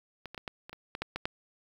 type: clicks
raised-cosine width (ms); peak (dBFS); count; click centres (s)
0.3; -24 / -27 / -22 / -20 / -28 / -28 / -20 / -16 / -18 / -14; 10; 0.257 / 0.346 / 0.378 / 0.478 / 0.695 / 0.73 / 0.951 / 1.02 / 1.16 / 1.255
effects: 8-bit